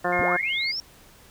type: harmonic tone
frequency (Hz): 177.4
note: F3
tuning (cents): +27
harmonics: 1 / 2 / 3 / 4 / 5 / 6 / 7 / 8 / 9 / 10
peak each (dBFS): -34 / -30 / -29 / -26 / -37 / -31 / -37 / -32 / -37 / -31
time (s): 0.04-0.37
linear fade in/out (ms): 10
type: tone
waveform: sine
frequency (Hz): 2139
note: C7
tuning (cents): +38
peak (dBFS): -25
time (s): 0.12-0.72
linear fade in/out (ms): 10
type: linear sweep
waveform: sine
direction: up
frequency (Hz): 36.47 to 5588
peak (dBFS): -27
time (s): 0.19-0.8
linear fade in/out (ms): 0
effects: pink hiss -52 dBFS RMS until 1.3 s